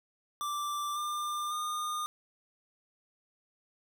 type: tone with pitch steps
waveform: square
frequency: 1174.7 / 1196.6 / 1218.9 Hz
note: D6 / D6 / D#6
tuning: 0 / +32 / -36 cents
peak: -33 dBFS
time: 0.41-2.06 s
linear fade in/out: 0 ms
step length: 550 ms
effects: none